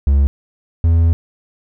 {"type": "tone pair in turn", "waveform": "triangle", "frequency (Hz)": [69.6, 83.11], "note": ["C#2", "E2"], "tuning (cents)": [8, 15], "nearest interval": "minor third", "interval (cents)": 307, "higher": "second", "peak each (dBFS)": -7, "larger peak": "neither", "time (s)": [[0.07, 0.27], [0.84, 1.13]], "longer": "second", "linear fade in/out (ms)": 0, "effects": []}